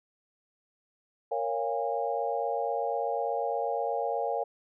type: chord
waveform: sine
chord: Bb minor seventh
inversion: none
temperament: equal with one note detuned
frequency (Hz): 466.2 / 554.4 / 698.5 / 814.9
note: Bb4 / Db5 / F5 / Ab5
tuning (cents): 0 / 0 / 0 / -33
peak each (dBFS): -33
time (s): 1.31-4.44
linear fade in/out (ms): 10
effects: none